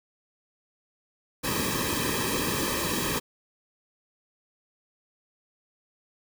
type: noise with comb filter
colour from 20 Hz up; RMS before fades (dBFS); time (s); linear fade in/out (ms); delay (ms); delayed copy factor
pink; -28; 1.43-3.2; 20; 1.4; -0.95
effects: none